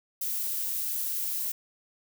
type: noise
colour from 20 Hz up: violet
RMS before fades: -31 dBFS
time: 0.21-1.52 s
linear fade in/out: 5 ms
effects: none